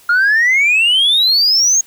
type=exponential sweep; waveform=sine; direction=up; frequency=1394 to 6645 Hz; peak=-7 dBFS; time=0.09-1.81 s; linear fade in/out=5 ms; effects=tanh soft clip ceiling -7 dBFS + white hiss -46 dBFS RMS until 1.86 s